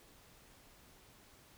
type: silence
effects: pink hiss -62 dBFS RMS until 1.57 s